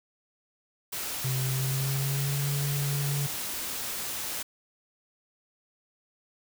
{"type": "noise", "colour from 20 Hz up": "white", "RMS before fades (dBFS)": -34, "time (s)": [0.92, 4.43], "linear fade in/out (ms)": 10}
{"type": "tone with pitch glide", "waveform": "triangle", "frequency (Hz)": [130.81, 141.83], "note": ["C3", "C#3"], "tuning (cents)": [0, 40], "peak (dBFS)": -25, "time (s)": [1.24, 3.27], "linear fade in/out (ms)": 10, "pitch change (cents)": 140, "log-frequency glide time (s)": [1.49, 2.45]}
{"effects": []}